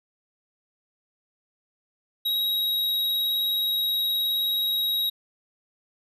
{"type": "tone with vibrato", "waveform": "square", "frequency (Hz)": 3820, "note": "A#7", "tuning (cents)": 42, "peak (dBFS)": -23, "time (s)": [2.25, 5.1], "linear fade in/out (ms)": 10, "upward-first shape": "sine", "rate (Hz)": 19, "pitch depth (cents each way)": 10, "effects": []}